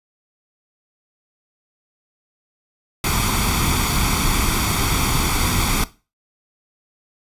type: noise with comb filter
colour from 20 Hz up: pink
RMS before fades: -19 dBFS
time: 3.04-5.84 s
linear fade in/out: 2 ms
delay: 0.87 ms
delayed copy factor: +0.65
effects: noise-tail reverb RT60 0.3 s tail -17 dB re dry + resampled to 32000 Hz

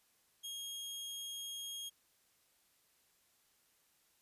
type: tone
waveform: sawtooth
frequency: 3263 Hz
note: G#7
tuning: 31 cents flat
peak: -39 dBFS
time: 0.43-1.9 s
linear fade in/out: 20 ms
effects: white hiss -73 dBFS RMS until 4.21 s + resampled to 32000 Hz

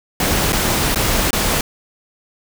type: noise with dropouts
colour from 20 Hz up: pink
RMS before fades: -17 dBFS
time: 0.2-1.61 s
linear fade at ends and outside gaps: 2 ms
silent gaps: 0.523-0.529 / 0.947-0.958 / 1.307-1.33 s
effects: none

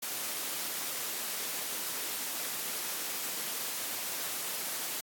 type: noise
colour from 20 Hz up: white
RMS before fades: -36 dBFS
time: 0.02-5.01 s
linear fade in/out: 10 ms
effects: high-pass 200 Hz 12 dB/octave + AAC 64 kbps

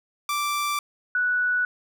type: tone pair in turn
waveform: sawtooth / sine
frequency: 1172 / 1476.6 Hz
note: D6 / F#6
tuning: -4 / -4 cents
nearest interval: major third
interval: 400 cents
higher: second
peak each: -20 dBFS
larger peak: neither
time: 0.29-0.79 / 1.15-1.65 s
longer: neither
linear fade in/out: 2 ms
effects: none

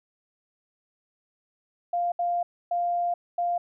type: tone bursts at uneven times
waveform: sine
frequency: 698.5 Hz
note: F5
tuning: in tune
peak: -23 dBFS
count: 4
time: 1.93-2.12 / 2.19-2.43 / 2.71-3.14 / 3.38-3.58 s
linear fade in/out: 5 ms
effects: none

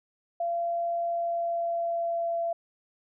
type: tone with pitch glide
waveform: sine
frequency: 684 to 676.5 Hz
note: F5 to E5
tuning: -36 to +45 cents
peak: -26 dBFS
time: 0.4-2.53 s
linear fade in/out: 5 ms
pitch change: -19 cents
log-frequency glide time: 1.05-2.4 s
effects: none

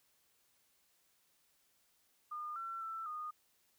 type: tone with pitch steps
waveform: sine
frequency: 1214 / 1350 / 1331 / 1229 Hz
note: D#6 / E6 / E6 / D#6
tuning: -43 / +41 / +16 / -22 cents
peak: -40 dBFS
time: 2.31-3.31 s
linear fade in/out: 10 ms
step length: 250 ms
effects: white hiss -74 dBFS RMS until 3.78 s

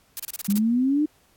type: noise bursts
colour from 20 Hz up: blue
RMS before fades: -30 dBFS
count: 8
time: 0.17-0.58 s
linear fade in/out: 0 ms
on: 25 ms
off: 30 ms
type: exponential sweep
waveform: sine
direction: up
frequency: 196 to 310 Hz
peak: -18 dBFS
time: 0.48-1.06 s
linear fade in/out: 10 ms
effects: pink hiss -61 dBFS RMS until 1.36 s + AAC 64 kbps

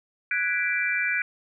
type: chord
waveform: sine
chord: G# half-diminished seventh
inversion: third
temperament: equal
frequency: 1480 / 1661.2 / 1975.5 / 2349 Hz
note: F#6 / G#6 / B6 / D7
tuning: 0 / 0 / 0 / 0 cents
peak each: -28 / -30 / -31 / -26 dBFS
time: 0.31-1.22 s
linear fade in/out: 2 ms
effects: none

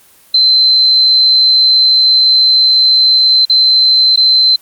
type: tone with dropouts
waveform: sine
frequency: 4083 Hz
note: C8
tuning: 43 cents flat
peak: -5 dBFS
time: 0.34-4.56 s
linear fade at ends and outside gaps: 5 ms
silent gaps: 3.453-3.497 / 4.161-4.173 s
effects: white hiss -45 dBFS RMS until 4.61 s + Opus 24 kbps

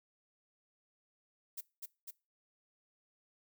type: noise with echo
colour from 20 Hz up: violet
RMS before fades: -42 dBFS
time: 1.57-1.61 s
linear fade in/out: 10 ms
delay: 250 ms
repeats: 2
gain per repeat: -2 dB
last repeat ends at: 2.11 s
effects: noise-tail reverb RT60 0.3 s tail -22 dB re dry

